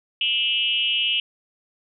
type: tone with frequency modulation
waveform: sine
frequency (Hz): 2901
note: F#7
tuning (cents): -35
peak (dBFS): -19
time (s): 0.21-1.2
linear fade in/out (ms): 2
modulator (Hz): 258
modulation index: 1.1
effects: none